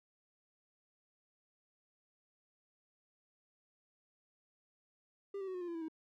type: tone with pitch steps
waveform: triangle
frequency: 397.8 / 385.4 / 373.3 / 361.6 / 350.3 / 339.4 / 328.8 / 318.5 Hz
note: G4 / G4 / F#4 / F#4 / F4 / F4 / E4 / D#4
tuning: +25 / -29 / +15 / -40 / +5 / -49 / -4 / +41 cents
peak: -37 dBFS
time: 5.34-5.884 s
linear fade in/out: 5 ms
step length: 68 ms
effects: none